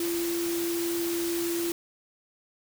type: tone in noise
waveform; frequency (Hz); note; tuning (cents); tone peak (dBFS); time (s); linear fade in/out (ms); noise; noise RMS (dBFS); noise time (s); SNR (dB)
sine; 340.8; F4; -42; -27; 0-1.72; 2; white; -35; 0-1.72; +5
effects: none